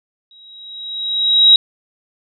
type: tone with exponential growth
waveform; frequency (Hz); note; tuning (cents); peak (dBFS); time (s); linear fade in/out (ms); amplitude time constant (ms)
sine; 3834; A#7; +48; -3; 0.31-1.56; 2; 270
effects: none